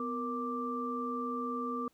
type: tone cluster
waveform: sine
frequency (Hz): 250.5 / 467.1 / 1176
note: B3 / A#4 / D6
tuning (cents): +25 / +3 / +2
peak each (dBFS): -37 / -40 / -36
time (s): 0-1.88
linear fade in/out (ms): 2
effects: pink hiss -71 dBFS RMS until 1.93 s